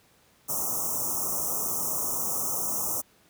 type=band-stop noise; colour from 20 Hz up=white; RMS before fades=-29 dBFS; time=0.48-3.02 s; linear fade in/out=20 ms; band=1300 to 5600 Hz; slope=96 dB/octave; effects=pink hiss -61 dBFS RMS until 3.29 s + high-pass 80 Hz 12 dB/octave